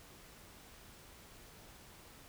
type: silence
effects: pink hiss -57 dBFS RMS until 2.28 s